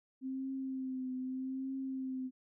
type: tone with vibrato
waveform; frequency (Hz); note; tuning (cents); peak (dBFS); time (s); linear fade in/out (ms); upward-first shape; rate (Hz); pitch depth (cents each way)
sine; 261.6; C4; 0; -36; 0.21-2.31; 50; triangle; 0.81; 40
effects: none